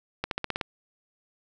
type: accelerating click train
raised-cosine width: 0.3 ms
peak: -12 dBFS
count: 7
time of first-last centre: 0.24-0.612 s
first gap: 72 ms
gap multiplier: 0.94
effects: none